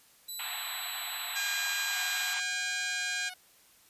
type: tone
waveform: 10% pulse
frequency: 3967 Hz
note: B7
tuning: 7 cents sharp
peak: -29 dBFS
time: 0.28-2.34 s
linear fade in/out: 10 ms
type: band-pass noise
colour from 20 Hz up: white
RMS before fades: -40 dBFS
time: 0.39-2.4 s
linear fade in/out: 5 ms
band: 680 to 4100 Hz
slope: 96 dB/octave
type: harmonic tone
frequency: 809 Hz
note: G#5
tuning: 46 cents flat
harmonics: 2 / 3 / 4 / 5 / 6 / 7 / 8 / 9 / 10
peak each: -34 / -38 / -41 / -40 / -45 / -46 / -44 / -43 / -46 dBFS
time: 1.35-3.3 s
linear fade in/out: 20 ms
type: tone with pitch glide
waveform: 10% pulse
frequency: 740 to 733.2 Hz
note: F#5 to F#5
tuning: 0 to -16 cents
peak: -34 dBFS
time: 1.93-3.34 s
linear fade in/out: 5 ms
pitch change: -16 cents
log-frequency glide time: 2.85-3.01 s
effects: white hiss -61 dBFS RMS until 3.89 s + resampled to 32000 Hz